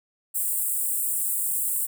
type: high-pass noise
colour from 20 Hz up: pink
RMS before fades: -26 dBFS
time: 0.34-1.87 s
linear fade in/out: 20 ms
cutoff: 7800 Hz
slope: 96 dB/octave
effects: none